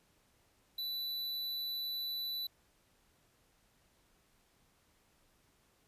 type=tone; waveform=square; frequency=3974 Hz; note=B7; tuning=10 cents sharp; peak=-37 dBFS; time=0.78-2.47 s; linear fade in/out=5 ms; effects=pink hiss -71 dBFS RMS until 5.87 s + resampled to 32000 Hz